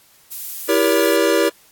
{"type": "noise", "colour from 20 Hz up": "violet", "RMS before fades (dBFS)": -28, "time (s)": [0.31, 1.17], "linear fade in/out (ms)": 10}
{"type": "chord", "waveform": "square", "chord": "E diminished seventh", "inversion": "none", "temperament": "just", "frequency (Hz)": [329.6, 395.6, 474.7, 569.6], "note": ["E4", "G4", "Bb4", "Db5"], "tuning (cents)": [0, 16, 31, 47], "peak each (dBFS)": -20, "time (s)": [0.68, 1.5], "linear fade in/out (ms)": 20}
{"effects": ["white hiss -52 dBFS RMS until 1.71 s", "AAC 64 kbps"]}